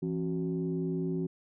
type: tone cluster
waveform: sine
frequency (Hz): 168.1 / 269.6 / 371.7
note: E3 / C#4 / F#4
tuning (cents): +34 / -48 / +8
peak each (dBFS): -31 / -35 / -34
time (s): 0.02-1.27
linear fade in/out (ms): 10
effects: tanh soft clip ceiling -22 dBFS